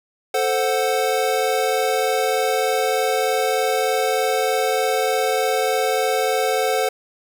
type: chord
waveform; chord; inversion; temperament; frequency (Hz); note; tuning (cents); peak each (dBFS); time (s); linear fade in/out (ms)
square; F# diminished; first; equal; 440 / 523.3 / 740; A4 / C5 / F#5; 0 / 0 / 0; -23; 0.34-6.89; 5
effects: none